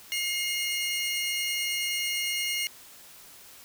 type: tone pair together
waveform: sawtooth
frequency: 2139 / 2855 Hz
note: C7 / F7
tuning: +38 / +37 cents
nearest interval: perfect fourth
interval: 499 cents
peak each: -27 dBFS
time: 0.12-2.67 s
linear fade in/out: 0 ms
effects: white hiss -50 dBFS RMS until 3.64 s